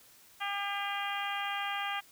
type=harmonic tone; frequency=401.6 Hz; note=G4; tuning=42 cents sharp; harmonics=2 / 3 / 4 / 5 / 6 / 7 / 8; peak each=-37 / -39 / -40 / -41 / -42 / -42 / -43 dBFS; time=0.4-2.01 s; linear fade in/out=20 ms; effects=white hiss -59 dBFS RMS until 2.11 s